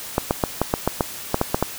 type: clicks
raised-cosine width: 1 ms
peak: -3 dBFS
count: 11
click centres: 0.181 / 0.309 / 0.438 / 0.616 / 0.739 / 0.876 / 1.008 / 1.344 / 1.414 / 1.545 / 1.626 s
effects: white hiss -34 dBFS RMS until 1.78 s